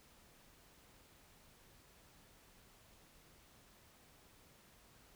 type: silence
effects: pink hiss -65 dBFS RMS until 5.15 s